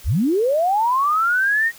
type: linear sweep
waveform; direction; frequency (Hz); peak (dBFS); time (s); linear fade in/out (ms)
sine; up; 34.99 to 1883; -15; 0.04-1.72; 50
effects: white hiss -44 dBFS RMS until 1.78 s